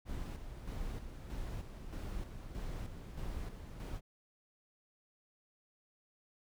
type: noise with tremolo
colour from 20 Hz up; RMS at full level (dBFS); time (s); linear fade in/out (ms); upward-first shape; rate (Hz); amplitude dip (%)
brown; -41; 0.05-4.01; 50; square; 1.6; 50
effects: none